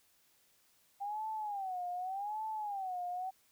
sine tone with vibrato, 789 Hz, G5, 11 cents sharp, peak -36 dBFS, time 1-3.31 s, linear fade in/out 20 ms, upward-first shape sine, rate 0.85 Hz, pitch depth 180 cents each way, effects white hiss -70 dBFS RMS until 3.51 s

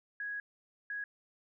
sine tone bursts at uneven times, 1661.2 Hz, G#6, in tune, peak -36 dBFS, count 2, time 0.2-0.4 / 0.9-1.04 s, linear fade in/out 2 ms, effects none

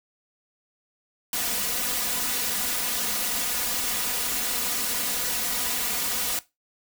white noise with comb filter, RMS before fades -27 dBFS, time 1.33-6.39 s, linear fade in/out 2 ms, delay 4.1 ms, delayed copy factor +1, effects noise-tail reverb RT60 0.2 s tail -17 dB re dry

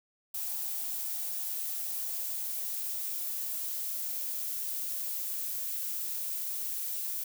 violet noise with high-pass filter sweep, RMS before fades -35 dBFS, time 0.34-7.24 s, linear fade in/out 5 ms, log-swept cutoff 760 to 500 Hz, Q 9.5, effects none

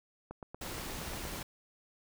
click train, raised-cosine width 1 ms, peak -29 dBFS, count 9, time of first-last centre 0.31-1.252 s, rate 8.49 Hz
pink noise, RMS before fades -41 dBFS, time 0.61-1.43 s, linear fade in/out 5 ms
effects none

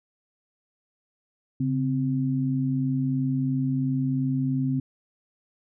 sine tone pair together, 138 / 260.9 Hz, C#3 / C4, -7 / -5 cents, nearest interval major seventh, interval 1102 cents, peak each -25 dBFS, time 1.6-4.8 s, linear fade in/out 5 ms, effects none

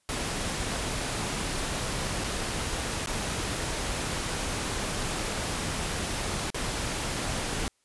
pink noise with dropouts, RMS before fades -31 dBFS, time 0.09-7.68 s, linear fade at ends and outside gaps 0 ms, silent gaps 2.239-2.243 / 3.06-3.072 / 6.503-6.545 s, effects white hiss -71 dBFS RMS until 7.84 s + resampled to 24000 Hz

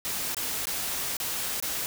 white noise with dropouts, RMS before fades -31 dBFS, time 0.05-1.86 s, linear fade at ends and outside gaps 0 ms, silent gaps 0.346-0.368 / 0.655-0.67 / 1.168-1.201 / 1.601-1.625 s, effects none

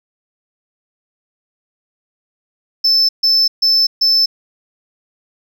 sine tone bursts, 5274 Hz, E8, in tune, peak -7 dBFS, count 4, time 2.84-4.26 s, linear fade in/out 10 ms, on 250 ms, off 140 ms, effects tanh soft clip ceiling -8 dBFS + 8-bit

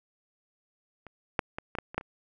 clicks, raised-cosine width 0.5 ms, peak -30 / -9 / -19 / -20 / -15 / -26 / -13 / -30 dBFS, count 8, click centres 1.067 / 1.392 / 1.585 / 1.752 / 1.786 / 1.945 / 1.98 / 2.011 s, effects none

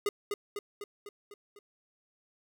square tone with echo, 410 Hz, G#4, 22 cents flat, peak -27 dBFS, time 0.06-0.09 s, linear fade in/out 2 ms, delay 250 ms, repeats 6, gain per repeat -4 dB, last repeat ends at 1.59 s, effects none

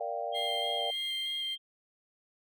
sine chord, G minor seventh, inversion first, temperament equal, 466.2 / 587.3 / 698.5 / 784 Hz, Bb4 / D5 / F5 / G5, 0 / 0 / 0 / 0 cents, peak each -40 / -37 / -36 / -39 dBFS, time 0-0.91 s, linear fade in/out 10 ms
sine tone with vibrato, 3199 Hz, G7, 34 cents sharp, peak -32 dBFS, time 0.32-1.58 s, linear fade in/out 50 ms, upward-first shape square, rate 3.2 Hz, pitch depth 14 cents each way
35% pulse tone with tremolo, 2093 Hz, C7, in tune, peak -39 dBFS, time 0.34-1.56 s, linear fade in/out 20 ms, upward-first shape sine, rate 1.6 Hz, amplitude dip 45%
effects none

